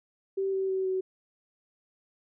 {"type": "tone with pitch steps", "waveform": "sine", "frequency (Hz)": [387.7, 383.7, 379.7, 375.8], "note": ["G4", "G4", "F#4", "F#4"], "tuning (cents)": [-19, -37, 45, 27], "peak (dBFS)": -26, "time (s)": [0.37, 1.01], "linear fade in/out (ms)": 10, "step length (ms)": 160, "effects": []}